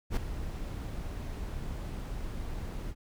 brown noise with ADSR envelope, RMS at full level -25 dBFS, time 0.1-2.95 s, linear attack 70 ms, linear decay 3 ms, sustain -12 dB, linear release 58 ms, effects none

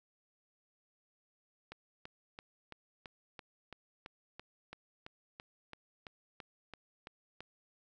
click train, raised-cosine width 0.3 ms, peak -30 dBFS, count 18, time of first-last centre 1.72-7.406 s, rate 2.99 Hz, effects none

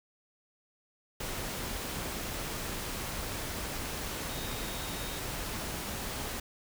sine tone in noise, 3729 Hz, A#7, in tune, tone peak -47 dBFS, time 4.29-5.19 s, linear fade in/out 5 ms, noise pink, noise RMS -37 dBFS, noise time 1.2-6.4 s, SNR -13 dB, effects none

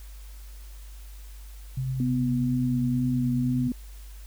sine tone with tremolo, 130.81 Hz, C3, in tune, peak -25 dBFS, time 1.77-3.68 s, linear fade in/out 5 ms, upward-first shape triangle, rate 9.5 Hz, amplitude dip 25%
sine tone with vibrato, 247.3 Hz, B3, 3 cents sharp, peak -24 dBFS, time 2-3.72 s, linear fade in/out 2 ms, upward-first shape sine, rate 2.1 Hz, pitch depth 21 cents each way
effects added 50 Hz sine -40 dBFS peak until 4.26 s + white hiss -54 dBFS RMS until 4.26 s

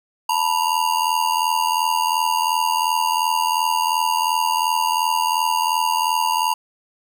square ring-modulated tone, 938 Hz, A#5, 11 cents sharp, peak -15 dBFS, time 0.29-6.54 s, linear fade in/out 5 ms, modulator 41.4 Hz, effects none

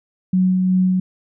sine tone with tremolo, 185 Hz, F#3, in tune, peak -12 dBFS, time 0.33-1 s, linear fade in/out 5 ms, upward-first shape sine, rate 2.7 Hz, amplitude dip 25%, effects none

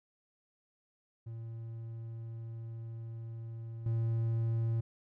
triangle tone with level steps, 114.2 Hz, A#2, 35 cents flat, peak -38 / -27 dBFS, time 1.26-4.81 s, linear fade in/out 10 ms, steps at 3.86 s, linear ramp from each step 2 ms, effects none

